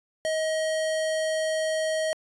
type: tone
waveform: square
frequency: 632 Hz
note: D#5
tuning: 27 cents sharp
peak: -25 dBFS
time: 0.25-2.13 s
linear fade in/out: 0 ms
effects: resampled to 24000 Hz